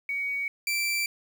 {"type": "tone pair in turn", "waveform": ["sine", "sawtooth"], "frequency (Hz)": [2248, 2340], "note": ["C#7", "D7"], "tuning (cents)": [24, -7], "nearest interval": "minor second", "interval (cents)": 69, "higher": "second", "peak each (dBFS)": [-27, -22], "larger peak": "second", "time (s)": [[0.09, 0.48], [0.67, 1.06]], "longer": "neither", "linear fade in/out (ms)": 2, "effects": ["9-bit"]}